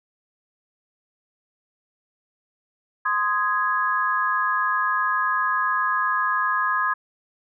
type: chord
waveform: sine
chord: Ab major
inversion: first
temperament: just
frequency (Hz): 1038.3 / 1245.9 / 1661.2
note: C6 / Eb6 / Ab6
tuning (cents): -14 / +2 / 0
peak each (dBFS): -24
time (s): 3.05-6.94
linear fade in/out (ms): 10
effects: none